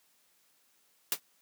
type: noise with exponential decay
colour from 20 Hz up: white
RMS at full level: -24 dBFS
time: 1.12-1.2 s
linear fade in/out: 2 ms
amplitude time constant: 16 ms
effects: white hiss -69 dBFS RMS until 1.41 s + high-pass 150 Hz 12 dB/octave